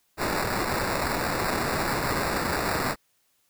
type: noise with sample-and-hold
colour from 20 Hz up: white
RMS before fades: -27 dBFS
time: 0.17-2.96 s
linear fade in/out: 50 ms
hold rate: 3150 Hz
effects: white hiss -69 dBFS RMS until 3.49 s